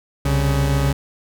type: tone pair together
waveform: 40% pulse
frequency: 65.94 / 139.6 Hz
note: C2 / C#3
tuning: +14 / +13 cents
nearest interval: octave + minor second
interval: 1299 cents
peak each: -19 / -17 dBFS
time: 0.25-0.93 s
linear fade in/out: 5 ms
effects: none